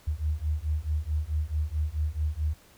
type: beating tone pair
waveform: sine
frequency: 74.2 / 78.8 Hz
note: D2 / D#2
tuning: +18 / +23 cents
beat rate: 4.6 Hz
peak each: -29 dBFS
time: 0.07-2.54 s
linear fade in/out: 10 ms
effects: pink hiss -57 dBFS RMS until 2.77 s